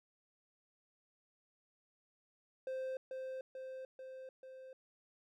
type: tone with echo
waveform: triangle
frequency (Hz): 522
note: C5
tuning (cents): -4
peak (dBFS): -36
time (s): 2.67-2.97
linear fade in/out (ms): 2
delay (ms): 440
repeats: 4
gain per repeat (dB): -3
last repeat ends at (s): 4.73
effects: none